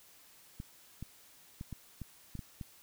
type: clicks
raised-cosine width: 5 ms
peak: -29 dBFS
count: 8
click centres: 0.601 / 1.026 / 1.611 / 1.727 / 2.017 / 2.353 / 2.392 / 2.612 s
effects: white hiss -60 dBFS RMS until 2.82 s